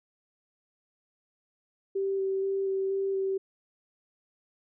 sine tone with vibrato, 387.8 Hz, G4, 19 cents flat, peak -26 dBFS, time 1.95-3.38 s, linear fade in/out 10 ms, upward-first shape square, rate 2.1 Hz, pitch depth 10 cents each way, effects none

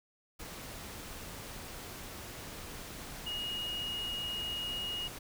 sine tone in noise, 2874 Hz, F7, 49 cents sharp, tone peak -35 dBFS, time 3.26-5.08 s, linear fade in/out 10 ms, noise pink, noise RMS -45 dBFS, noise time 0.39-5.19 s, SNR +7 dB, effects none

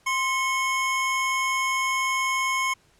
square tone pair together, 1046.5 / 2189 Hz, C6 / C#7, 0 / -22 cents, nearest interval octave + minor second, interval 1278 cents, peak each -26 dBFS, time 0.06-2.74 s, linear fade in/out 10 ms, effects pink hiss -61 dBFS RMS until 2.99 s + low-pass 10000 Hz 12 dB/octave

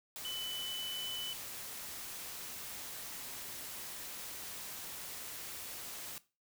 sine tone in noise, 3000 Hz, F#7, 23 cents sharp, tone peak -38 dBFS, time 0.25-1.33 s, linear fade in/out 0 ms, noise white, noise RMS -45 dBFS, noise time 0.16-6.18 s, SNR +4 dB, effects noise-tail reverb RT60 0.3 s tail -18 dB re dry

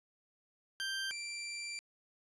20% pulse tone pair in turn, 1575 / 2353 Hz, G6 / D7, +8 / +3 cents, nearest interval perfect fifth, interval 695 cents, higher second, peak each -31 / -35 dBFS, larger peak first, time 0.8-1.11 / 1.11-1.79 s, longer second, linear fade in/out 0 ms, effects resampled to 24000 Hz + 11-bit

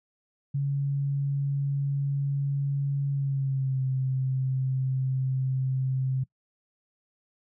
sine tone with pitch glide, 140 to 131.38 Hz, C#3 to C3, +18 to +7 cents, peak -24 dBFS, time 0.54-6.24 s, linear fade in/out 10 ms, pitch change -111 cents, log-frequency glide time 3.11-3.82 s, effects noise-tail reverb RT60 0.1 s tail -21 dB re dry

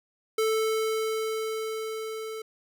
square tone with level ramp, 440 Hz, A4, in tune, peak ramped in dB -23 to -35 dBFS, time 0.38-2.42 s, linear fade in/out 5 ms, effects none

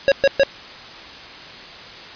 square tone bursts, 550 Hz, C#5, 14 cents flat, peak -11 dBFS, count 3, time 0.08-0.434 s, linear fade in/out 0 ms, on 38 ms, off 120 ms, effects white hiss -37 dBFS RMS until 2.15 s + resampled to 11025 Hz

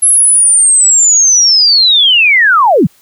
sine linear sweep, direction down, 11090 to 116.54 Hz, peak -4 dBFS, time 0.02-2.87 s, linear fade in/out 10 ms, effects white hiss -48 dBFS RMS until 3.01 s

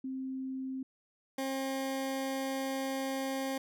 sine / 20% pulse tone pair in turn, 263 / 267.9 Hz, C4 / C4, +9 / +41 cents, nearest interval unison, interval 32 cents, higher second, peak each -35 / -28 dBFS, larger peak second, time 0.04-0.83 / 1.38-3.58 s, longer second, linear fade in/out 5 ms, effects none

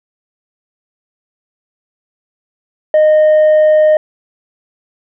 triangle tone with tanh clipping, 616 Hz, D#5, 17 cents flat, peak -6 dBFS, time 2.94-3.97 s, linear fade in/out 2 ms, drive 7 dB, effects none

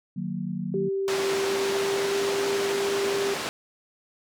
sine chord, D# minor, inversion none, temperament equal with one note detuned, 153.16 / 185 / 233.1 Hz, D#3 / F#3 / A#3, -27 / 0 / 0 cents, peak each -34 / -30 / -34 dBFS, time 0.16-0.89 s, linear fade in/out 10 ms
sine tone with pitch glide, 389.8 to 397.3 Hz, G4 to G4, -10 to +23 cents, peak -24 dBFS, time 0.74-3.34 s, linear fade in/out 2 ms, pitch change +33 cents, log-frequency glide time 1.17-2.25 s
pink band-pass noise, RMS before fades -31 dBFS, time 1.08-3.49 s, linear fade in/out 0 ms, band 280 to 6800 Hz, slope 12 dB/octave
effects none

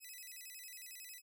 5% pulse tone with vibrato, 2254 Hz, C#7, 28 cents sharp, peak -40 dBFS, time 0-1.22 s, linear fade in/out 50 ms, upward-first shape square, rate 11 Hz, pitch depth 220 cents each way, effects none

